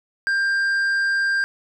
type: tone with tanh clipping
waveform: sine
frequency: 1591 Hz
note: G6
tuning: 25 cents sharp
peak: -19 dBFS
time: 0.27-1.44 s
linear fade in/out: 0 ms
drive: 6 dB
effects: none

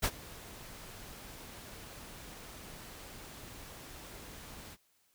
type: noise with ADSR envelope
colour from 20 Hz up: pink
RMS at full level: -28 dBFS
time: 0.02-4.77 s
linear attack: 24 ms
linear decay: 57 ms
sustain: -21 dB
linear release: 46 ms
effects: white hiss -72 dBFS RMS until 5.14 s

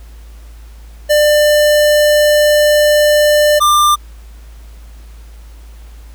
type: tone pair in turn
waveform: square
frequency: 596 / 1192 Hz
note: D5 / D6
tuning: +25 / +25 cents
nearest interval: octave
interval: 1200 cents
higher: second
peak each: -8 dBFS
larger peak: neither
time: 1.09-3.6 / 3.6-3.96 s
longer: first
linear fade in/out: 20 ms
effects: added 55 Hz sine -32 dBFS peak until 6.14 s + pink hiss -47 dBFS RMS until 6.14 s

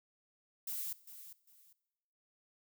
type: noise with echo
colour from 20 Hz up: violet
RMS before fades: -40 dBFS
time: 0.67-0.93 s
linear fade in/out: 5 ms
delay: 400 ms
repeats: 2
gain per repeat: -12 dB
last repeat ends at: 1.73 s
effects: noise-tail reverb RT60 1.0 s tail -19 dB re dry

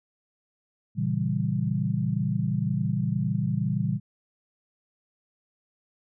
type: chord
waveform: sine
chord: A# diminished seventh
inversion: none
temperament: equal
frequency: 116.54 / 138.59 / 164.81 / 196 Hz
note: A#2 / C#3 / E3 / G3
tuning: 0 / 0 / 0 / 0 cents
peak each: -29 dBFS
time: 0.95-4 s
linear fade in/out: 50 ms
effects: none

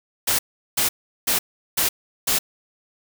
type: noise bursts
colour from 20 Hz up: white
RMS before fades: -20 dBFS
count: 5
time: 0.27-2.39 s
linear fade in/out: 10 ms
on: 120 ms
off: 380 ms
effects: none

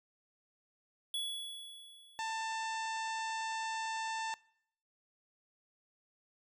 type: tone with exponential decay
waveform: square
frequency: 3387 Hz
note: G#7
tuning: 33 cents sharp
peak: -34 dBFS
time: 1.14-2.75 s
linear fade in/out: 2 ms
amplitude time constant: 350 ms
type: harmonic tone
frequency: 891 Hz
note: A5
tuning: 22 cents sharp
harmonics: 1 / 2 / 3 / 4 / 5 / 6 / 7 / 8 / 9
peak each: -37 / -43 / -47 / -49 / -51 / -53 / -54 / -55 / -56 dBFS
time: 2.19-4.34 s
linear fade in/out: 0 ms
effects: noise-tail reverb RT60 0.7 s tail -23 dB re dry

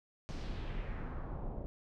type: noise with low-pass filter sweep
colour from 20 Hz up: brown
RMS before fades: -40 dBFS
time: 0.29-1.66 s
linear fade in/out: 0 ms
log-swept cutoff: 6000 to 590 Hz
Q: 1.7
effects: none

